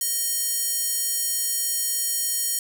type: tone with high-pass filter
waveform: square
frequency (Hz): 622.3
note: D#5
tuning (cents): 0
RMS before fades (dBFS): -25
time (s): 0.01-2.59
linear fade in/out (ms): 2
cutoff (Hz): 8100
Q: 1.2
effects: none